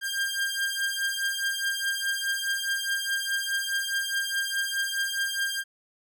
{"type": "beating tone pair", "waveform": "sawtooth", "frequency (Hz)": [1597, 1601.8], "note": ["G6", "G6"], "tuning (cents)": [32, 37], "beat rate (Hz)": 4.8, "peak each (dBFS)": -26, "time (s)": [0.01, 5.64], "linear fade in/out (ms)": 50, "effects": []}